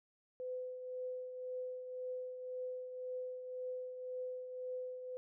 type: tone with tremolo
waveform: sine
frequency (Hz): 506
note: B4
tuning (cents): +42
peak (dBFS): -38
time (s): 0.4-5.17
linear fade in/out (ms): 0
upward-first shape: triangle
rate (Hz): 1.9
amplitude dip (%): 55
effects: none